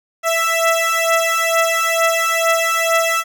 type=beating tone pair; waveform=15% pulse; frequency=660 / 662.2 Hz; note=E5 / E5; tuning=+2 / +8 cents; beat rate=2.2 Hz; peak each=-11 dBFS; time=0.23-3.24 s; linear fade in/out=50 ms; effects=none